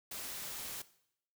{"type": "noise", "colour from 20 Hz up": "white", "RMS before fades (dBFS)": -43, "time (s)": [0.11, 0.82], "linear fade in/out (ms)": 5, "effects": ["noise-tail reverb RT60 0.7 s tail -17 dB re dry"]}